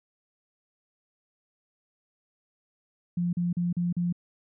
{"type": "tone bursts", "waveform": "sine", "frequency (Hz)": 174.61, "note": "F3", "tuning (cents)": 0, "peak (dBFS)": -24, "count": 5, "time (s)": [3.17, 4.126], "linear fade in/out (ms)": 5, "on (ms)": 160, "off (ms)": 39, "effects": []}